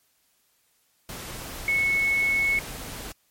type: tone in noise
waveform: sine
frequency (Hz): 2200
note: C#7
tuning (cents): -14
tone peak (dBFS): -20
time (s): 1.68-2.59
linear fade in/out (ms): 2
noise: pink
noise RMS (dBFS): -37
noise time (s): 1.09-3.12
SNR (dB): +14
effects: white hiss -67 dBFS RMS until 3.3 s + MP3 64 kbps